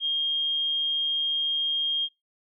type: tone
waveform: sine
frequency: 3227 Hz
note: G7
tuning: 50 cents sharp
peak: -23 dBFS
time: 0-2.09 s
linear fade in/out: 50 ms
effects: noise-tail reverb RT60 0.2 s tail -25 dB re dry